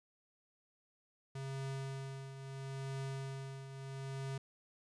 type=tone with tremolo; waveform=square; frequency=135.3 Hz; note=C#3; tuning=42 cents flat; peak=-39 dBFS; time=1.35-4.38 s; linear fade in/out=5 ms; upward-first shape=triangle; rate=0.75 Hz; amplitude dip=65%; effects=resampled to 22050 Hz + 13-bit